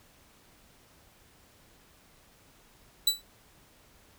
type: tone with exponential decay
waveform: sawtooth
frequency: 3951 Hz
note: B7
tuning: in tune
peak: -15 dBFS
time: 3.07-3.22 s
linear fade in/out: 5 ms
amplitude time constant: 31 ms
effects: pink hiss -60 dBFS RMS until 4.18 s